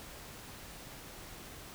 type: silence
effects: pink hiss -49 dBFS RMS until 1.74 s